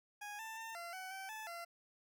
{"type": "tone with pitch steps", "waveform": "20% pulse", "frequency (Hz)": [827, 889, 901, 686, 751, 770, 870, 684], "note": ["G#5", "A5", "A5", "F5", "F#5", "G5", "A5", "F5"], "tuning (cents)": [-8, 18, 41, -31, 26, -31, -20, -36], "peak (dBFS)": -40, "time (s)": [0.21, 1.65], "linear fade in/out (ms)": 10, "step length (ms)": 180, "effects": []}